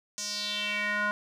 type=tone with band-pass filter sweep; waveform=square; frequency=207.7 Hz; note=G#3; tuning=in tune; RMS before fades=-31 dBFS; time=0.18-1.11 s; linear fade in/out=0 ms; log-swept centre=6400 to 1300 Hz; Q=3.8; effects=none